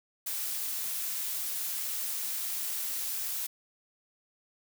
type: noise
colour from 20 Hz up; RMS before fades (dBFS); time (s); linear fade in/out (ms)
blue; -34; 0.26-3.47; 10
effects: none